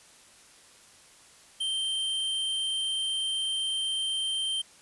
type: tone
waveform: square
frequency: 3136 Hz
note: G7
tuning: in tune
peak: -28 dBFS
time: 1.6-4.62 s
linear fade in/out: 10 ms
effects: white hiss -55 dBFS RMS until 4.81 s + resampled to 24000 Hz